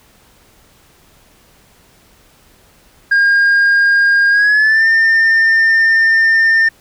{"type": "tone with pitch glide", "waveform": "sine", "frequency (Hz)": [1617, 1804.6], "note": ["G#6", "A6"], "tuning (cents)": [-47, 43], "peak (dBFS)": -5, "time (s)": [3.11, 6.69], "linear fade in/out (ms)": 10, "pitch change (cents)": 190, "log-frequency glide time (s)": [4.3, 4.86], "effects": ["tanh soft clip ceiling -7 dBFS", "pink hiss -49 dBFS RMS until 6.8 s"]}